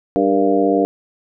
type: harmonic tone with a mistuned harmonic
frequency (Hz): 98.5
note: G2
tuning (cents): +9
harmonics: 2 / 3 / 4 / 5 / 6 / 7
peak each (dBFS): -24 / -17 / -20 / -18 / -24 / -20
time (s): 0.16-0.85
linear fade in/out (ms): 0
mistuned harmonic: 5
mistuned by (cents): -69
effects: none